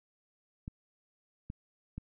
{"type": "clicks", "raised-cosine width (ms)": 5, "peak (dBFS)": -27, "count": 3, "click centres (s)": [0.679, 1.501, 1.98], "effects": []}